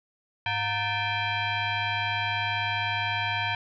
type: tone with frequency modulation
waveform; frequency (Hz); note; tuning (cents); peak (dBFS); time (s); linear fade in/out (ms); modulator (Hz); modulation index
sine; 718; F5; +48; -25; 0.46-3.55; 2; 821; 3.1
effects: none